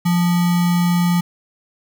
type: tone with sample-and-hold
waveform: sine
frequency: 174.7 Hz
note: F3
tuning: 1 cent sharp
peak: -13 dBFS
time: 0.05-1.21 s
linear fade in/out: 10 ms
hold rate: 1050 Hz
effects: none